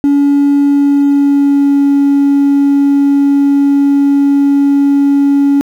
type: tone with pitch glide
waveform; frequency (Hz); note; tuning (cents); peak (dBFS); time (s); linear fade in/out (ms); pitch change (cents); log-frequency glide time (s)
triangle; 283.6 to 281; C#4 to C#4; +40 to +24; -3; 0.04-5.61; 0; -16; 0.64-1.86
effects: tanh soft clip ceiling -1 dBFS + 7-bit